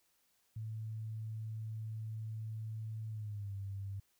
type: tone with pitch glide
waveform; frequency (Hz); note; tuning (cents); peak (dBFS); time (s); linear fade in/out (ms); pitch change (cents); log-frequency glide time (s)
sine; 110 to 98.57; A2 to G2; 0 to +10; -39; 0.56-4; 5; -190; 3.09-3.55
effects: white hiss -75 dBFS RMS until 4.19 s